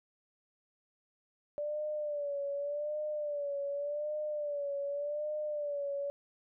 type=tone with vibrato; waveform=sine; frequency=584 Hz; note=D5; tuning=10 cents flat; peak=-33 dBFS; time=1.58-6.1 s; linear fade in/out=0 ms; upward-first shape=sine; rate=0.86 Hz; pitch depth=64 cents each way; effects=none